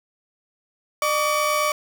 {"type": "tone pair together", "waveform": "30% pulse", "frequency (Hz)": [603.8, 1139], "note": ["D5", "C#6"], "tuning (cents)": [48, 47], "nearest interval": "major seventh", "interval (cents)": 1099, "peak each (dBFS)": [-20, -19], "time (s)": [1.02, 1.72], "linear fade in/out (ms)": 2, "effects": ["7-bit"]}